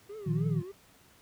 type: tone with vibrato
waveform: triangle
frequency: 392 Hz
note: G4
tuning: in tune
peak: -38 dBFS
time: 0.09-0.72 s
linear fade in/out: 10 ms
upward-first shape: triangle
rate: 3.3 Hz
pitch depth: 220 cents each way
type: chord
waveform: sine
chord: Bb suspended fourth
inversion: none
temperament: equal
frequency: 116.54 / 155.56 / 174.61 Hz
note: Bb2 / Eb3 / F3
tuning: 0 / 0 / 0 cents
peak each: -34 / -28 / -33 dBFS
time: 0.26-0.62 s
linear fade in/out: 10 ms
effects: pink hiss -60 dBFS RMS until 1.21 s + high-pass 60 Hz 12 dB/octave